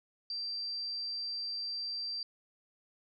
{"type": "tone", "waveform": "sine", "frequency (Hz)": 4699, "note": "D8", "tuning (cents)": 0, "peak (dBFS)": -35, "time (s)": [0.3, 2.23], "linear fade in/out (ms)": 2, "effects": []}